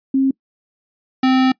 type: tone pair in turn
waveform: sine / square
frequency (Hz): 268.1 / 259.9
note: C4 / C4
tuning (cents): +42 / -11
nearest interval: minor second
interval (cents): 53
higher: first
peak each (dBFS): -12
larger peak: neither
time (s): 0.14-0.31 / 1.23-1.52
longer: second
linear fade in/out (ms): 5
effects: noise-tail reverb RT60 0.1 s tail -24 dB re dry + resampled to 11025 Hz